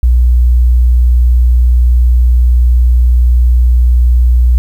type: tone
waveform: sine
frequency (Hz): 60.7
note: B1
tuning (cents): -29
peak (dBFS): -4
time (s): 0.03-4.58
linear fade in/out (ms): 0
effects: 7-bit